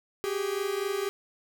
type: tone pair together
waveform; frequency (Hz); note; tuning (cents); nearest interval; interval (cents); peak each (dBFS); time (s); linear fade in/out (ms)
45% pulse; 385.3 / 409.3; G4 / G#4; -30 / -25; minor second; 105; -31 / -31; 0.24-1.09; 0
effects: none